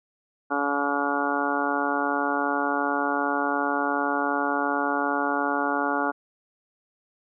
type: harmonic tone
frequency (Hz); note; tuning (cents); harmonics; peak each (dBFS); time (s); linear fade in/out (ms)
142.7; D3; -49; 2 / 3 / 4 / 5 / 6 / 7 / 8 / 9 / 10; -29 / -33 / -33 / -31 / -29 / -37 / -31 / -37 / -29; 0.5-6.12; 20
effects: none